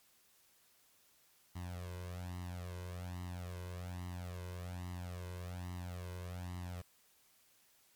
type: tone with flanger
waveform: sawtooth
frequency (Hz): 89.4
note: F2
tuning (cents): +41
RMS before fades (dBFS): -44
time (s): 1.55-6.82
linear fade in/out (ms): 10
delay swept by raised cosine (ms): 1 to 2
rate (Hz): 1.2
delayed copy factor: +0.85
effects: white hiss -69 dBFS RMS until 7.95 s + MP3 96 kbps